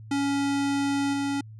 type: tone with level steps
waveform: square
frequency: 280 Hz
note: C#4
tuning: 18 cents sharp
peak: -24 / -26 dBFS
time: 0.11-1.41 s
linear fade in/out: 5 ms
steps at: 1.13 s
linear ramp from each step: 5 ms
effects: added 109 Hz sine -41 dBFS peak until 1.59 s + resampled to 22050 Hz